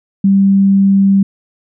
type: tone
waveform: sine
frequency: 196 Hz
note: G3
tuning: in tune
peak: -6 dBFS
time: 0.24-1.23 s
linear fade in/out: 5 ms
effects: none